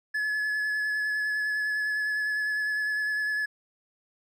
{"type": "tone with vibrato", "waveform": "triangle", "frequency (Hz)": 1709, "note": "G#6", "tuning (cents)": 49, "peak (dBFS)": -24, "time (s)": [0.14, 3.46], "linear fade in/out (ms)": 10, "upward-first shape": "sine", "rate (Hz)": 9.9, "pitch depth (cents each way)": 15, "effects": []}